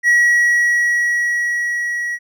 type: tone with level ramp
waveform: triangle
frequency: 1918 Hz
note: A#6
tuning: 49 cents sharp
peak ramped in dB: -7 to -18 dBFS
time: 0.03-2.19 s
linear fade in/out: 50 ms
effects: none